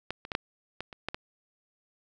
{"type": "clicks", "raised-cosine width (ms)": 0.3, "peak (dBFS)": [-16, -25, -17, -10, -19, -27, -15, -18], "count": 8, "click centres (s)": [0.106, 0.251, 0.318, 0.351, 0.806, 0.928, 1.086, 1.145], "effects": []}